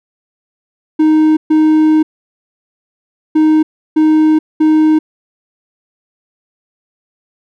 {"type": "tone bursts at uneven times", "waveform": "triangle", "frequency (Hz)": 311.1, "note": "D#4", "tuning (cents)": 0, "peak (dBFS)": -4, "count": 5, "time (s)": [[0.99, 1.37], [1.5, 2.03], [3.35, 3.63], [3.96, 4.39], [4.6, 4.99]], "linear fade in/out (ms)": 10, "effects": []}